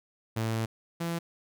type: tone pair in turn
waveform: sawtooth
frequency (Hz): 112.6 / 168.71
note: A2 / E3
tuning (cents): +40 / +40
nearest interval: perfect fifth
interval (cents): 700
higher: second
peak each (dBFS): -24 / -26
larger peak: first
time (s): 0.36-0.66 / 1-1.19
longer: first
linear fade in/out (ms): 10
effects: none